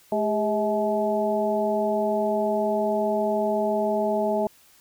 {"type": "harmonic tone with a mistuned harmonic", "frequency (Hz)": 213.6, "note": "G#3", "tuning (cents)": 49, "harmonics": [1, 2, 3, 4], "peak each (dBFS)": [-28, -27, -24, -29], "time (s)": [0.12, 4.47], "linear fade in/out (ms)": 2, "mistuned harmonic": 2, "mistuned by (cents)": -87, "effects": ["white hiss -56 dBFS RMS until 4.8 s"]}